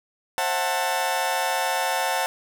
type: chord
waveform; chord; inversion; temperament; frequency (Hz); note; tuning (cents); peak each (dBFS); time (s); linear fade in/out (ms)
sawtooth; F# half-diminished seventh; second; just; 532.8 / 666 / 740 / 888; C5 / E5 / F#5 / A5; +31 / +18 / 0 / +16; -26 / -28 / -23 / -22; 0.38-2.26; 0
effects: none